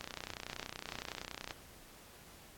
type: click train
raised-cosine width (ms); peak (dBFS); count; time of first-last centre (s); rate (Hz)
0.2; -23; 47; 0.01-1.508; 30.7
effects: pink hiss -57 dBFS RMS until 2.57 s + AAC 64 kbps